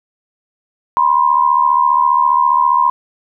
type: tone pair together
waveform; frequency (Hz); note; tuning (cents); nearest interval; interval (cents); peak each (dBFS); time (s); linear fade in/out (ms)
sine; 971.6 / 1046.5; B5 / C6; -29 / 0; minor second; 129; -12; 0.97-2.9; 0
effects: none